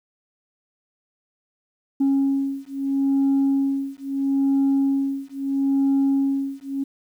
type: beating tone pair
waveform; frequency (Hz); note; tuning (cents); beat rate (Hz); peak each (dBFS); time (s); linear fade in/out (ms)
sine; 273.8 / 274.56; C#4 / C#4; -21 / -16; 0.76; -20; 2-6.84; 10
effects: tanh soft clip ceiling -14 dBFS + 9-bit